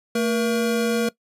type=tone pair together; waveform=square; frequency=224.7 / 475.2 Hz; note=A3 / A#4; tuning=+37 / +33 cents; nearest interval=octave + minor second; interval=1296 cents; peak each=-23 dBFS; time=0.15-1.09 s; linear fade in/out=5 ms; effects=noise-tail reverb RT60 0.1 s tail -20 dB re dry + resampled to 32000 Hz